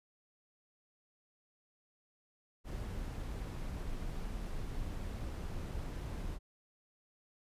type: noise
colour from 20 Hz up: brown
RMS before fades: -40 dBFS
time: 2.64-6.39 s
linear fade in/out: 50 ms
effects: resampled to 32000 Hz